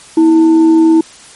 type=tone with frequency modulation; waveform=sine; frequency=323.8 Hz; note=E4; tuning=31 cents flat; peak=-4 dBFS; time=0.17-1.01 s; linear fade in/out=5 ms; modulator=570 Hz; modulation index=0.27; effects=white hiss -37 dBFS RMS until 1.35 s + MP3 48 kbps